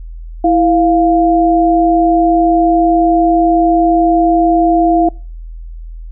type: tone pair together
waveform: sine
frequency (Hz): 329.6 / 698.4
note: E4 / F5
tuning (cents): 0 / 0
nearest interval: octave + minor second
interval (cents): 1300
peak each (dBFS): -10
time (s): 0.44-5.09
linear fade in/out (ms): 5
effects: noise-tail reverb RT60 0.4 s tail -26 dB re dry + added 41 Hz sine -25 dBFS peak until 6.11 s